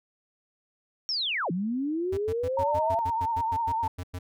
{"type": "linear two-way sweep", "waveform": "sine", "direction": "down then up", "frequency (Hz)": [5588, 164.81, 685], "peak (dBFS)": -26, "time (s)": [1.09, 2.99], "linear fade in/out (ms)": 0, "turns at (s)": 1.51}
{"type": "tone bursts", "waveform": "square", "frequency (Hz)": 89.6, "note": "F2", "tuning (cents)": 45, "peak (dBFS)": -33, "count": 14, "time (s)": [2.12, 4.19], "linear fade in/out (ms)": 10, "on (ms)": 55, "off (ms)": 100}
{"type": "tone with vibrato", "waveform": "sine", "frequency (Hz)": 911, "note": "A#5", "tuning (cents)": -40, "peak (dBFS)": -25, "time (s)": [2.57, 3.88], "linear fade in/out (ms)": 5, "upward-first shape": "sine", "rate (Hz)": 9.9, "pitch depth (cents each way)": 54}
{"effects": []}